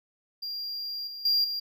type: tone with level steps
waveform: triangle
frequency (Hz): 4777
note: D8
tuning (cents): +29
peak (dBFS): -31 / -36 / -20 / -28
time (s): 0.42-1.6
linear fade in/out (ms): 10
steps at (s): 1.07 / 1.25 / 1.44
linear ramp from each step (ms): 5
effects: none